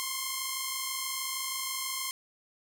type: tone pair together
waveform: 5% pulse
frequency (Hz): 1045.7 / 1072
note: C6 / C6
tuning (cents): -1 / +42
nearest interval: unison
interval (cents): 43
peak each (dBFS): -23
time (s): 0-2.11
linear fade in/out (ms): 0
effects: none